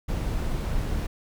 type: noise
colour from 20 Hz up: brown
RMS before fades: -27 dBFS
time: 0.08-1.07 s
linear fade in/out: 10 ms
effects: none